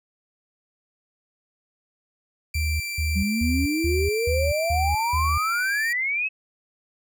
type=tone; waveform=sawtooth; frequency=2349 Hz; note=D7; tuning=in tune; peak=-25 dBFS; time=2.54-5.93 s; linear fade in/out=5 ms
type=tone bursts; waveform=sine; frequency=77.78 Hz; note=D#2; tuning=in tune; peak=-22 dBFS; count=7; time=2.55-5.38 s; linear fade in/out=5 ms; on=250 ms; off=180 ms
type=exponential sweep; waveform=sine; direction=up; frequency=186.7 to 2616 Hz; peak=-22 dBFS; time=3.15-6.29 s; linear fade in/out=20 ms
effects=none